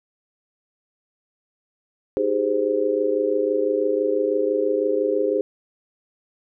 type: chord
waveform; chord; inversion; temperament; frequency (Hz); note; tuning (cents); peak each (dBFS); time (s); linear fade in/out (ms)
sine; Ab major seventh; second; just; 311.5 / 389.3 / 415.3 / 519.1; Eb4 / G4 / Ab4 / C5; +2 / -12 / 0 / -14; -27 / -26 / -22 / -23; 2.17-5.41; 0
effects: none